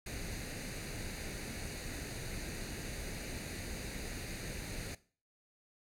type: noise with comb filter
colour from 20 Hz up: pink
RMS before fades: -42 dBFS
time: 0.06-4.95 s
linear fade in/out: 5 ms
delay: 0.46 ms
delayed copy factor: +0.65
effects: noise-tail reverb RT60 0.4 s tail -18 dB re dry + low-pass 12000 Hz 12 dB/octave